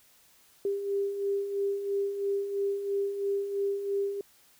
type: beating tone pair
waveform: sine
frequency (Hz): 396.3 / 399.3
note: G4 / G4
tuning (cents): +19 / +32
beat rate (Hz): 3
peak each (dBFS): -36 / -28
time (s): 0.65-4.21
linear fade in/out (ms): 2
effects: white hiss -61 dBFS RMS until 4.59 s